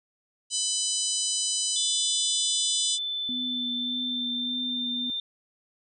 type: harmonic tone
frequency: 1000 Hz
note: B5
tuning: 21 cents sharp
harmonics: 3 / 4 / 5 / 6 / 7 / 8 / 9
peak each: -33 / -33 / -33 / -33 / -33 / -33 / -33 dBFS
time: 0.5-2.99 s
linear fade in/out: 50 ms
type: tone with pitch glide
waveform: sine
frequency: 3520 to 3590 Hz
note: A7 to A7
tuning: 0 to +34 cents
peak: -28 dBFS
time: 1.76-5.2 s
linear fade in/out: 2 ms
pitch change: +34 cents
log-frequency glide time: 3.32-4.8 s
type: tone with vibrato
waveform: sine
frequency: 246.9 Hz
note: B3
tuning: in tune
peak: -33 dBFS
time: 3.29-5.1 s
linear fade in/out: 0 ms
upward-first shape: triangle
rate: 1.7 Hz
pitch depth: 24 cents each way
effects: none